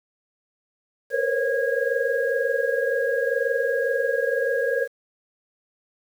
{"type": "tone cluster", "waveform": "sine", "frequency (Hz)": [463.2, 483.9, 529, 551, 1642], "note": ["A#4", "B4", "C5", "C#5", "G#6"], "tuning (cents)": [-11, -35, 19, -11, -20], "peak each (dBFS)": -27, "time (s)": [1.1, 4.88], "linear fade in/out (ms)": 50, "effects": ["8-bit"]}